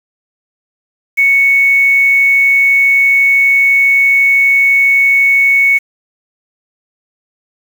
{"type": "tone with quantisation", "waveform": "sine", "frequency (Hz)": 2217, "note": "C#7", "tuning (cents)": 0, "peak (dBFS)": -6, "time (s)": [1.17, 5.79], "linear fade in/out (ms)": 20, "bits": 5, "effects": []}